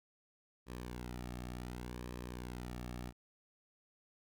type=tone with flanger; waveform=sawtooth; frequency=61.1 Hz; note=B1; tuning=18 cents flat; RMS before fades=-45 dBFS; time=0.66-3.13 s; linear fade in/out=50 ms; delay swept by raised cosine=1.4 to 2.01 ms; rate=0.67 Hz; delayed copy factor=-0.55; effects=none